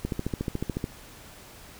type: click train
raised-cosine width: 3 ms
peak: -15 dBFS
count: 12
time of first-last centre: 0.05-0.841 s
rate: 13.9 Hz
effects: pink hiss -48 dBFS RMS until 1.79 s

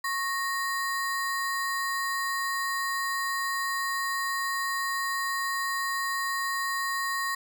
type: ring-modulated tone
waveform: square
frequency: 1480 Hz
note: F#6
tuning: in tune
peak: -25 dBFS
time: 0.04-7.35 s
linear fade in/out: 5 ms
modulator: 387 Hz
effects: none

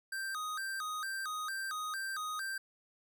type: tone with vibrato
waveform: square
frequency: 1400 Hz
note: F6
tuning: 4 cents sharp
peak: -37 dBFS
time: 0.12-2.58 s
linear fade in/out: 5 ms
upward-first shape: square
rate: 2.2 Hz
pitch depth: 200 cents each way
effects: none

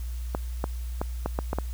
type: clicks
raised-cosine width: 1 ms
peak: -13 dBFS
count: 7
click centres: 0.349 / 0.641 / 1.015 / 1.26 / 1.389 / 1.531 / 1.586 s
effects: added 60 Hz sine -30 dBFS peak until 1.73 s + white hiss -51 dBFS RMS until 1.73 s

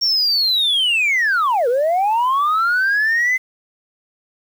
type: linear two-way sweep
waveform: sine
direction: down then up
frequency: 5570 to 460.7 to 2062 Hz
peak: -12 dBFS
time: 0.01-3.38 s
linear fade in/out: 20 ms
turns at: 1.68 s
effects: tanh soft clip ceiling -12 dBFS + 7-bit

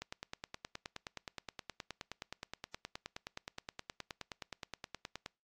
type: click train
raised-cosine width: 0.2 ms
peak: -24 dBFS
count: 51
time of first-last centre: 0.02-5.261 s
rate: 9.54 Hz
effects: noise-tail reverb RT60 0.3 s tail -26 dB re dry + AAC 48 kbps

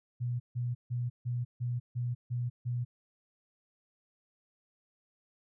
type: tone bursts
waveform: sine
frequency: 121.8 Hz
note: B2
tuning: 24 cents flat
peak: -30 dBFS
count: 8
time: 0.2-2.85 s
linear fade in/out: 20 ms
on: 200 ms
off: 150 ms
effects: none

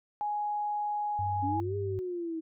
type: tone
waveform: sine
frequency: 833 Hz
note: G#5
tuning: 5 cents sharp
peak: -29 dBFS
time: 0.21-1.6 s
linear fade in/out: 0 ms
type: tone with pitch glide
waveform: sine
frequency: 97.2 to 99.24 Hz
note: G2 to G2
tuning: -14 to +22 cents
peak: -33 dBFS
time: 1.19-1.99 s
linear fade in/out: 0 ms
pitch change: +36 cents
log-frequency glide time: 1.55-1.79 s
type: exponential two-way sweep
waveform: sine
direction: up then down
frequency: 269.5 to 406.4 to 318.2 Hz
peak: -32 dBFS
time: 1.42-2.41 s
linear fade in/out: 20 ms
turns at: 1.76 s
effects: none

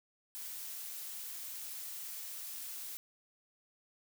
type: noise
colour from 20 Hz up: blue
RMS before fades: -44 dBFS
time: 0.35-2.97 s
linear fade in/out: 0 ms
effects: none

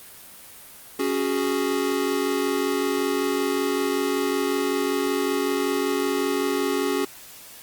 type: chord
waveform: square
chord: C# suspended fourth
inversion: none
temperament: equal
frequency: 277.2 / 370 / 415.3 Hz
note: C#4 / F#4 / G#4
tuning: 0 / 0 / 0 cents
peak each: -27 dBFS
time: 0.99-7.05 s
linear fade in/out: 5 ms
effects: white hiss -44 dBFS RMS until 7.62 s + Opus 32 kbps

